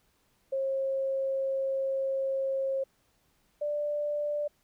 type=tone pair in turn; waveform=sine; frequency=538 / 589.3 Hz; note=C5 / D5; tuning=+48 / +6 cents; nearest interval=major second; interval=158 cents; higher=second; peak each=-27 / -28 dBFS; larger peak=first; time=0.52-2.84 / 3.61-4.48 s; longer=first; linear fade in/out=10 ms; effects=pink hiss -70 dBFS RMS until 4.63 s